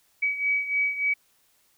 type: beating tone pair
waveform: sine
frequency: 2274 / 2277.4 Hz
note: C#7 / C#7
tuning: +44 / +46 cents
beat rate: 3.4 Hz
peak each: -24 / -29 dBFS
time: 0.22-1.14 s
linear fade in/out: 10 ms
effects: white hiss -65 dBFS RMS until 1.77 s